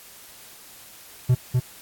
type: tone with echo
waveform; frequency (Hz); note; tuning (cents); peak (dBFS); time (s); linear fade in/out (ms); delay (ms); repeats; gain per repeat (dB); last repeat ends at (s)
triangle; 125.6; B2; +30; -12; 1.29-1.35; 10; 250; 1; -3; 1.6
effects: white hiss -46 dBFS RMS until 1.81 s + AAC 64 kbps